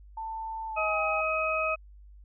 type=tone with pitch glide; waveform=sine; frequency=890 to 811.4 Hz; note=A5 to G#5; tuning=+20 to -41 cents; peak=-33 dBFS; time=0.17-1.21 s; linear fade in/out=5 ms; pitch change=-161 cents; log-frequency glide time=0.67-1 s
type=harmonic tone; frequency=633 Hz; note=D#5; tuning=30 cents sharp; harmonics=1 / 2 / 4; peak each=-30 / -30 / -30 dBFS; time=0.76-1.76 s; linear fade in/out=20 ms
effects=added 50 Hz sine -48 dBFS peak until 2.24 s